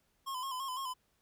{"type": "tone with vibrato", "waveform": "square", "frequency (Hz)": 1046.5, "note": "C6", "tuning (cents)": 0, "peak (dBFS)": -37, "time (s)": [0.26, 0.94], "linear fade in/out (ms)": 20, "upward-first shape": "square", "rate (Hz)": 5.9, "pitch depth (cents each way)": 57, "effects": ["pink hiss -75 dBFS RMS until 1.21 s"]}